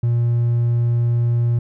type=tone; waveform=triangle; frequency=118.7 Hz; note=A#2; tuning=32 cents sharp; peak=-12 dBFS; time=0.03-1.59 s; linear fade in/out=5 ms; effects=tanh soft clip ceiling -8 dBFS